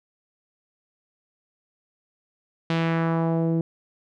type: tone with low-pass filter sweep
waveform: sawtooth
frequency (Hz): 164.81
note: E3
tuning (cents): 0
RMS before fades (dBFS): -23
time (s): 2.7-3.61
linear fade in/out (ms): 2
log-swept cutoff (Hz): 3700 to 350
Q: 1.4
effects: none